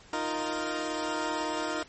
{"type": "chord", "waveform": "15% pulse", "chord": "Eb suspended second", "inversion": "none", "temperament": "equal", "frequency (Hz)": [311.1, 349.2, 466.2], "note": ["Eb4", "F4", "Bb4"], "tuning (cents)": [0, 0, 0], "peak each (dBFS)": [-26, -29, -30], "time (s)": [0.13, 1.83], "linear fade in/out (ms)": 2, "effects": ["pink hiss -54 dBFS RMS until 1.88 s", "MP3 32 kbps"]}